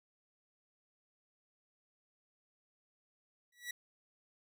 sawtooth tone with exponential growth, 1941 Hz, B6, 31 cents flat, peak -33 dBFS, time 3.52-3.71 s, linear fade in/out 5 ms, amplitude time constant 41 ms, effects none

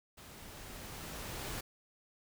pink noise with level ramp, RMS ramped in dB -53 to -40 dBFS, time 0.17-1.61 s, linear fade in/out 10 ms, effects none

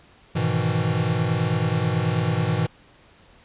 square chord, E major seventh, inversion first, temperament equal, 103.83 / 123.47 / 155.56 / 164.81 Hz, G#2 / B2 / D#3 / E3, 0 / 0 / 0 / 0 cents, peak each -27 / -26 / -28 / -26 dBFS, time 0.35-2.67 s, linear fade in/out 10 ms, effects pink hiss -53 dBFS RMS until 3.44 s + resampled to 8000 Hz

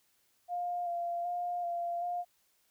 sine tone with vibrato, 698.5 Hz, F5, in tune, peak -32 dBFS, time 0.48-2.25 s, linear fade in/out 50 ms, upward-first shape square, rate 1.3 Hz, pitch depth 19 cents each way, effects white hiss -72 dBFS RMS until 2.7 s

